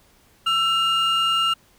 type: tone pair together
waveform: triangle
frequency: 1335 / 2829 Hz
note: E6 / F7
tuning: +22 / +22 cents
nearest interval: octave + minor second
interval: 1300 cents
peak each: -18 dBFS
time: 0.46-1.54 s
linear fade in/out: 10 ms
effects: tanh soft clip ceiling -11 dBFS + pink hiss -57 dBFS RMS until 1.78 s